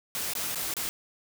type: noise with dropouts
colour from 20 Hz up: white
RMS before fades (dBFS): -32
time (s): 0.15-0.89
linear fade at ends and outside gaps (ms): 0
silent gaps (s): 0.335-0.352 / 0.547-0.557 / 0.738-0.767
effects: none